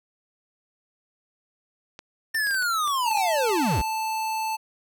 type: clicks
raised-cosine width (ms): 0.2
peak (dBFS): -23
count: 10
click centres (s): 1.991 / 2.347 / 2.47 / 2.51 / 2.545 / 2.624 / 2.876 / 3.114 / 3.174 / 3.495
type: linear sweep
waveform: square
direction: down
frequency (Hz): 1812 to 41.2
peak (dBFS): -23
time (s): 2.34-3.82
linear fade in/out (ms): 10
type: tone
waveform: square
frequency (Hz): 880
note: A5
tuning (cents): 0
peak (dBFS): -26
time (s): 3.05-4.57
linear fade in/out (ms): 20
effects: none